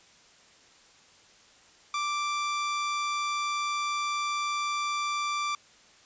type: tone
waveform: sawtooth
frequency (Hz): 1174.7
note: D6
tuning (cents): 0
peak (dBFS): -24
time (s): 1.94-5.55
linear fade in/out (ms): 2
effects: white hiss -57 dBFS RMS until 6.05 s + resampled to 16000 Hz